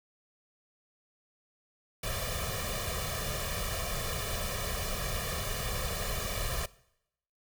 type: noise with comb filter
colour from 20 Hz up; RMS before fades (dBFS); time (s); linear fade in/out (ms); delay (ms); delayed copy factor
pink; -34; 2.03-6.66; 5; 1.7; +0.9
effects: noise-tail reverb RT60 0.8 s tail -21 dB re dry